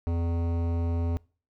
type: tone with hard clipping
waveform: sine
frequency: 84.5 Hz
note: E2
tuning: 43 cents sharp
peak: -27 dBFS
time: 0.07-1.17 s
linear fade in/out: 0 ms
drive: 16 dB
effects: noise-tail reverb RT60 0.4 s tail -24 dB re dry